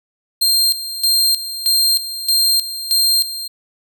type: tone with tremolo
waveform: sawtooth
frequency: 4186 Hz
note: C8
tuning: in tune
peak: -9 dBFS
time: 0.41-3.48 s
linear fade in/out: 10 ms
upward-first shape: square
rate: 1.6 Hz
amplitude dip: 75%
effects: none